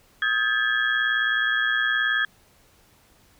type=tone cluster; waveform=sine; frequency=1267 / 1602 / 1721 / 3300 Hz; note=D#6 / G6 / A6 / G#7; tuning=+31 / +37 / -39 / -12 cents; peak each=-31 / -24 / -23 / -30 dBFS; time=0.22-2.25 s; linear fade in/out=2 ms; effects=pink hiss -58 dBFS RMS until 3.39 s